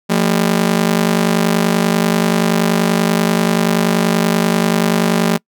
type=ring-modulated tone; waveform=sawtooth; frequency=199.8 Hz; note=G3; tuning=33 cents sharp; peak=-5 dBFS; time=0.09-5.38 s; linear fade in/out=20 ms; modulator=25.2 Hz; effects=noise-tail reverb RT60 0.1 s tail -26 dB re dry